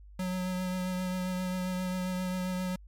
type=tone with vibrato; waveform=square; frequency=183.5 Hz; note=F#3; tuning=14 cents flat; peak=-31 dBFS; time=0.19-2.76 s; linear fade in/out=5 ms; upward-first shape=triangle; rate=7.5 Hz; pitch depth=21 cents each way; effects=added 50 Hz sine -48 dBFS peak until 2.87 s + MP3 96 kbps